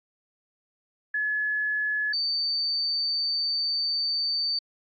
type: tone pair in turn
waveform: sine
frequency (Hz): 1706 / 4578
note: G#6 / D8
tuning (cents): +46 / -45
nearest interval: octave + perfect fourth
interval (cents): 1709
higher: second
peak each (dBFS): -24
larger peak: neither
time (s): 1.14-2.13 / 2.13-4.59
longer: second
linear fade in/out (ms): 5
effects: AAC 64 kbps